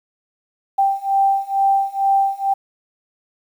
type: beating tone pair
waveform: sine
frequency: 784 / 786.2 Hz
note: G5 / G5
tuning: 0 / +5 cents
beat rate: 2.2 Hz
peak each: -18 / -17 dBFS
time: 0.78-2.54 s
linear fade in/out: 10 ms
effects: 8-bit